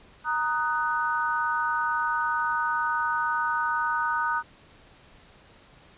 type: chord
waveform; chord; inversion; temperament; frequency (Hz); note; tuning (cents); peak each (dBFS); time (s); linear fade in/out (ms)
sine; D# minor; second; just; 933.4 / 1244.5 / 1493.4; A#5 / D#6 / F#6; +2 / 0 / +16; -28; 0.24-4.43; 50
effects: pink hiss -54 dBFS RMS until 5.97 s + resampled to 8000 Hz